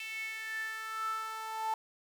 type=tone with high-pass filter sweep; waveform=sawtooth; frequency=441.2 Hz; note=A4; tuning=5 cents sharp; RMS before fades=-38 dBFS; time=0-1.74 s; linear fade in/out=2 ms; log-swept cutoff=2500 to 890 Hz; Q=9.3; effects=10-bit